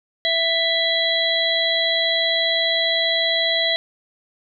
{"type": "harmonic tone", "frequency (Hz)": 661, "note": "E5", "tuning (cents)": 5, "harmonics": [1, 3, 5, 6], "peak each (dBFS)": [-24, -23, -22, -22], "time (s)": [0.25, 3.76], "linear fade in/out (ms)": 0, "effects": []}